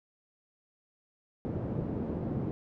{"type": "band-pass noise", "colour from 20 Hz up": "pink", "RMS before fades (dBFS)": -34, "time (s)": [1.45, 2.51], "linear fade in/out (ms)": 0, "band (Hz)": [110, 360], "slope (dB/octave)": 12, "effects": []}